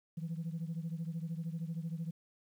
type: beating tone pair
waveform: sine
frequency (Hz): 161.1 / 174.1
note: E3 / F3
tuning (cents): -39 / -5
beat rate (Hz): 13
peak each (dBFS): -37 / -40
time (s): 0.17-2.11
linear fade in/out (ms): 10
effects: tanh soft clip ceiling -32 dBFS + 11-bit